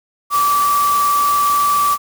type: tone in noise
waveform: sine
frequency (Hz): 1158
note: D6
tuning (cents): -25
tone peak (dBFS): -12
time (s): 0.3-1.98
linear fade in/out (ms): 50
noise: white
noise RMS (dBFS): -25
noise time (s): 0.3-1.98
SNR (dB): +10
effects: none